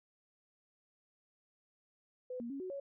sine tone with pitch steps, 504 / 235.8 / 275.6 / 370.8 / 557 Hz, B4 / A#3 / C#4 / F#4 / C#5, +35 / +20 / -10 / +4 / +8 cents, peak -39 dBFS, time 2.3-2.8 s, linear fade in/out 5 ms, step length 100 ms, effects none

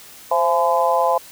harmonic tone with a mistuned harmonic, 169.4 Hz, E3, 48 cents sharp, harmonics 3 / 4 / 5 / 6, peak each -20 / -20 / -20 / -20 dBFS, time 0.31-1.18 s, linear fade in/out 5 ms, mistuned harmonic 3, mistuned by +49 cents, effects white hiss -42 dBFS RMS until 1.31 s

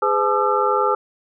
sine tone cluster, 411.4 / 506 / 862 / 1205 / 1340 Hz, G#4 / B4 / A5 / D6 / E6, -16 / +42 / -36 / +44 / +28 cents, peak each -22 dBFS, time 0.02-0.95 s, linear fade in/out 5 ms, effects none

